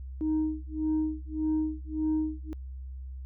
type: tone with tremolo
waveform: sine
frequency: 311.1 Hz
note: D#4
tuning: in tune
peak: -22 dBFS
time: 0.21-2.53 s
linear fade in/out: 0 ms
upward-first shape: sine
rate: 1.7 Hz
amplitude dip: 100%
effects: tanh soft clip ceiling -22 dBFS + added 65 Hz sine -37 dBFS peak until 3.25 s